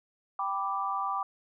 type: chord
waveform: sine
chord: G major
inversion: none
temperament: equal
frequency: 784 / 987.8 / 1174.7 Hz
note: G5 / B5 / D6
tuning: 0 / 0 / 0 cents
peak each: -34 / -35 / -31 dBFS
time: 0.39-1.23 s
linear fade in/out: 2 ms
effects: none